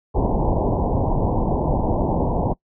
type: low-pass noise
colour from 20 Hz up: pink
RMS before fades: -20 dBFS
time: 0.14-2.54 s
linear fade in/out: 20 ms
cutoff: 980 Hz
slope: 96 dB/octave
effects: noise-tail reverb RT60 0.1 s tail -24 dB re dry